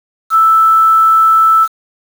sine tone with quantisation, 1318.5 Hz, E6, in tune, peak -5 dBFS, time 0.3-1.68 s, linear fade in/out 50 ms, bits 5, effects none

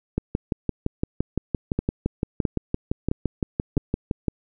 two click trains, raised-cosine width 3 ms, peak -9 / -9 dBFS, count 4 / 25, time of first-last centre 1.79-3.777 / 0.18-4.283 s, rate 1.51 / 5.85 Hz, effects none

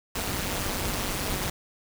pink noise with amplitude modulation, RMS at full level -26 dBFS, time 0.15-1.5 s, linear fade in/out 5 ms, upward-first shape sine, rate 195 Hz, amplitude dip 80%, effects none

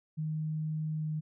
sine tone with pitch glide, 155.56 to 154.49 Hz, D#3 to D#3, 0 to -12 cents, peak -31 dBFS, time 0.17-1.21 s, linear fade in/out 20 ms, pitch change -12 cents, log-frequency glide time 0.94-1.09 s, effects none

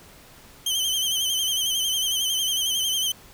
sawtooth tone with vibrato, 3110 Hz, G7, 14 cents flat, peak -19 dBFS, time 0.66-3.12 s, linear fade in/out 5 ms, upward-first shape sine, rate 11 Hz, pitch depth 61 cents each way, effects pink hiss -49 dBFS RMS until 3.33 s

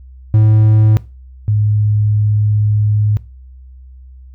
triangle / sine tone pair in turn, 108.2 / 105.36 Hz, A2 / G#2, -29 / +25 cents, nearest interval unison, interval 46 cents, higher first, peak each -4 / -10 dBFS, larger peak first, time 0.34-0.97 / 1.48-3.17 s, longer second, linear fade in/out 0 ms, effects noise-tail reverb RT60 0.3 s tail -20 dB re dry + added 64 Hz sine -34 dBFS peak until 4.34 s

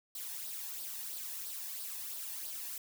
blue noise with flanger, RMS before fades -42 dBFS, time 0.15-2.78 s, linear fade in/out 2 ms, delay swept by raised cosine 0.21 to 1.16 ms, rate 3 Hz, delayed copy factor +0.55, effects none

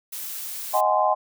blue noise, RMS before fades -33 dBFS, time 0.12-0.81 s, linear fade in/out 10 ms
sine chord, Ab dominant seventh, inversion second, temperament just, 623 / 747.5 / 830.6 / 1038.3 Hz, Eb5 / Gb5 / Ab5 / C6, +2 / +17 / 0 / -14 cents, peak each -23 dBFS, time 0.73-1.15 s, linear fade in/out 20 ms
effects none

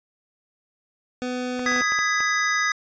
25% pulse tone, 250 Hz, B3, 21 cents sharp, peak -22 dBFS, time 1.22-1.81 s, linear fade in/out 0 ms
clicks, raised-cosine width 0.5 ms, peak -19 dBFS, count 8, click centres 1.594 / 1.661 / 1.719 / 1.762 / 1.819 / 1.921 / 1.989 / 2.205 s
square chord, G# minor, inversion second, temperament just, 1245.9 / 1661.2 / 1993.5 Hz, D#6 / G#6 / B6, +2 / 0 / +16 cents, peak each -26 / -25 / -25 dBFS, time 1.66-2.72 s, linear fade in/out 2 ms
effects resampled to 16000 Hz

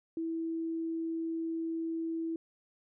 sine tone, 327.7 Hz, E4, 10 cents flat, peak -32 dBFS, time 0.17-2.36 s, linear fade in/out 2 ms, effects none

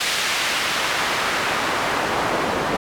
pink noise with band-pass filter sweep, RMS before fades -22 dBFS, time 0-2.77 s, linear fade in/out 10 ms, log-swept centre 3100 to 670 Hz, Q 0.72, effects none

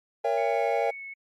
triangle chord, A# diminished seventh, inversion none, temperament just, 466.2 / 559.4 / 671.3 / 805.5 Hz, A#4 / C#5 / E5 / G5, 0 / +16 / +31 / +47 cents, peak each -27 dBFS, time 0.24-0.91 s, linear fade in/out 10 ms
sine tone with vibrato, 2213 Hz, C#7, 3 cents flat, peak -37 dBFS, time 0.37-1.14 s, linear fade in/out 10 ms, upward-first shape sine, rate 2.5 Hz, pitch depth 13 cents each way
effects AAC 64 kbps

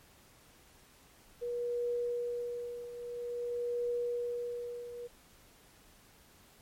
sine tone with tremolo, 481.1 Hz, B4, 45 cents flat, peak -30 dBFS, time 1.41-5.08 s, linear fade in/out 20 ms, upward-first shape triangle, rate 0.5 Hz, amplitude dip 75%, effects pink hiss -61 dBFS RMS until 6.61 s + MP3 64 kbps

